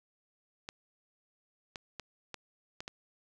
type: clicks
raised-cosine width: 0.2 ms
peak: -23 dBFS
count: 6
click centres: 0.689 / 1.758 / 1.997 / 2.343 / 2.805 / 2.879 s
effects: none